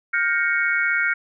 sine chord, G half-diminished seventh, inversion third, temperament equal with one note detuned, 1412.3 / 1568 / 1864.7 / 2217 Hz, F6 / G6 / Bb6 / Db7, +19 / 0 / 0 / 0 cents, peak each -22 / -25 / -26 / -23 dBFS, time 0.13-1.14 s, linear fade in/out 10 ms, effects none

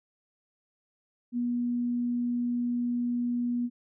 sine tone, 241.8 Hz, B3, 36 cents flat, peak -26 dBFS, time 1.32-3.7 s, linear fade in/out 50 ms, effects none

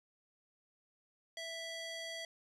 square tone with band-pass filter, 659.3 Hz, E5, in tune, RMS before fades -44 dBFS, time 1.37-2.25 s, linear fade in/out 2 ms, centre 3600 Hz, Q 1, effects resampled to 32000 Hz

